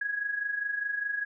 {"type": "tone with amplitude modulation", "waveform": "sine", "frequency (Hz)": 1661.2, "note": "G#6", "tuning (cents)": 0, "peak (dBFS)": -26, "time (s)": [0.01, 1.25], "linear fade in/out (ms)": 5, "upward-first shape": "sine", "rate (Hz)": 24.9, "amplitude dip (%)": 65, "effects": []}